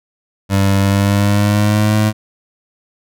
25% pulse tone with pitch glide, 98.2 to 107.09 Hz, G2 to A2, +4 to -46 cents, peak -7 dBFS, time 0.49-2.13 s, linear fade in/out 50 ms, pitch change +150 cents, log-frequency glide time 0.78-1.98 s, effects none

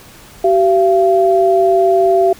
sine tone pair together, 382.8 / 682 Hz, G4 / F5, -41 / -41 cents, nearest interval minor seventh, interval 1000 cents, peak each -11 dBFS, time 0.44-2.33 s, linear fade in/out 5 ms, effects pink hiss -40 dBFS RMS until 2.39 s

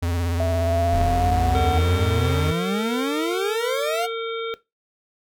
square tone with vibrato, 86 Hz, F2, 26 cents flat, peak -22 dBFS, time 0.02-2.52 s, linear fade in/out 10 ms, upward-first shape triangle, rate 17 Hz, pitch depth 66 cents each way
sine tone with pitch glide, 659.3 to 740 Hz, E5 to F#5, 0 to 0 cents, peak -21 dBFS, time 0.4-1.78 s, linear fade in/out 0 ms, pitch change +200 cents, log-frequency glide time 0.57-1.54 s
40% pulse exponential sweep, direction up, 34.57 to 731 Hz, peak -22 dBFS, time 0.92-4.07 s, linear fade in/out 20 ms
harmonic tone, 455.5 Hz, A#4, 40 cents flat, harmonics 1 / 3 / 5 / 7 / 8, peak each -25 / -31 / -37 / -39 / -37 dBFS, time 1.55-4.54 s, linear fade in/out 0 ms
effects noise-tail reverb RT60 0.2 s tail -17 dB re dry

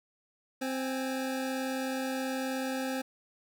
25% pulse tone pair together, 261.9 / 824.3 Hz, C4 / G#5, +2 / -13 cents, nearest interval octave + minor sixth, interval 1985 cents, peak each -28 / -37 dBFS, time 0.61-3.02 s, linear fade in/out 10 ms, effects none

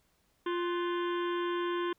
harmonic tone with a mistuned harmonic, 349.2 Hz, F4, in tune, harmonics 1 / 3 / 4 / 5 / 6 / 7 / 8 / 9 / 10, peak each -31 / -36 / -44 / -45 / -51 / -54 / -52 / -47 / -52 dBFS, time 0.46-1.93 s, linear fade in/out 5 ms, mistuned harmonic 4, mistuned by +120 cents, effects pink hiss -72 dBFS RMS until 1.98 s

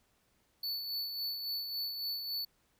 square tone with tremolo, 4466 Hz, C#8, 12 cents sharp, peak -34 dBFS, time 0.63-2.45 s, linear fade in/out 5 ms, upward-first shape sine, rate 3.6 Hz, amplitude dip 45%, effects pink hiss -73 dBFS RMS until 2.79 s

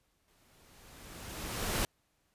pink noise with exponential growth, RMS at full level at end -30 dBFS, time 0.28-1.85 s, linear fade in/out 1 ms, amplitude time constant 340 ms, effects pink hiss -75 dBFS RMS until 2.34 s + resampled to 32000 Hz

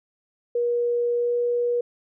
sine tone with pitch glide, 478.6 to 481.4 Hz, A#4 to B4, +46 to -44 cents, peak -20 dBFS, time 0.55-1.81 s, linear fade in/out 5 ms, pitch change +10 cents, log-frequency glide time 1.15-1.35 s, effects none

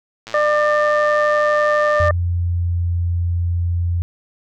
click train, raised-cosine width 0.2 ms, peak -16 dBFS, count 204, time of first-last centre 0.27-2.083 s, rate 112 Hz
harmonic tone, 598 Hz, D5, 31 cents sharp, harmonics 1 / 2 / 3, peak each -15 / -19 / -21 dBFS, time 0.34-2.11 s, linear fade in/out 2 ms
sine tone with pitch glide, 87.31 to 86.56 Hz, F2 to F2, 0 to -15 cents, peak -16 dBFS, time 2-4.02 s, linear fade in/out 0 ms, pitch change -15 cents, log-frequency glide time 2.11-2.9 s
effects none

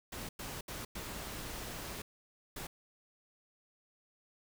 pink noise bursts at uneven times, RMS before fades -43 dBFS, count 5, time 0.12-0.29 / 0.39-0.61 / 0.68-0.85 / 0.95-2.02 / 2.56-2.67 s, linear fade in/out 5 ms, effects none

